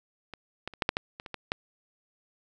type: clicks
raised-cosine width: 0.3 ms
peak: -24 / -18 / -29 / -9 / -7 / -11 / -23 / -25 / -19 / -11 dBFS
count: 10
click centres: 0.337 / 0.676 / 0.737 / 0.822 / 0.891 / 0.969 / 1.199 / 1.262 / 1.343 / 1.519 s
effects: none